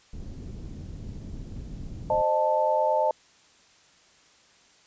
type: low-pass noise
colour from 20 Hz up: pink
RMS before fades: -38 dBFS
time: 0.13-2.22 s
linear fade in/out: 5 ms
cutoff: 220 Hz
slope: 12 dB/octave
type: chord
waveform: sine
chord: A diminished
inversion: first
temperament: equal with one note detuned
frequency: 523.3 / 612.6 / 880 Hz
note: C5 / Eb5 / A5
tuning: 0 / -27 / 0 cents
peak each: -28 / -24 / -24 dBFS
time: 2.1-3.11 s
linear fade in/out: 2 ms
effects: white hiss -58 dBFS RMS until 4.86 s + resampled to 16000 Hz